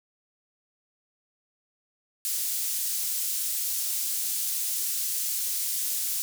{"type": "high-pass noise", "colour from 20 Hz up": "pink", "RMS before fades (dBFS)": -29, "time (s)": [2.25, 6.22], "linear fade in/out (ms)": 0, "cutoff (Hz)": 7400, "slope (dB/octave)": 12, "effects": []}